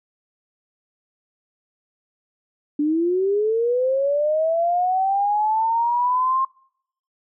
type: linear sweep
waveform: sine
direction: up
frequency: 288.9 to 1068 Hz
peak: -17 dBFS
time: 2.79-6.45 s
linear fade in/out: 5 ms
effects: noise-tail reverb RT60 0.7 s tail -26 dB re dry